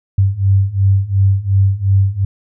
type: beating tone pair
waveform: sine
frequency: 96.1 / 98.9 Hz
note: G2 / G2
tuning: -34 / +16 cents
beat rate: 2.8 Hz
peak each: -14 / -12 dBFS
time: 0.18-2.25 s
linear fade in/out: 5 ms
effects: none